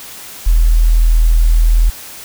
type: tone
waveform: sine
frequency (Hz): 40.6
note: E1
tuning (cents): -26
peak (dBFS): -6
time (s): 0.46-1.9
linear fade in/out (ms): 10
effects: white hiss -32 dBFS RMS until 2.24 s